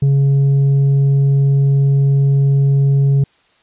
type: tone with tanh clipping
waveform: sine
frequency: 138.59 Hz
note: C#3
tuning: in tune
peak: -10 dBFS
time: 0.02-3.24 s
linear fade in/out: 5 ms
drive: 3 dB
effects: white hiss -55 dBFS RMS until 3.62 s + resampled to 8000 Hz